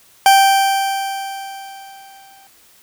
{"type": "tone with exponential decay", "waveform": "40% pulse", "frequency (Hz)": 782, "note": "G5", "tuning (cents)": -4, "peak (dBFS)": -5, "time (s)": [0.26, 2.47], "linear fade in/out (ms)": 1, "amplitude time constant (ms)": 480, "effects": ["white hiss -50 dBFS RMS until 2.82 s"]}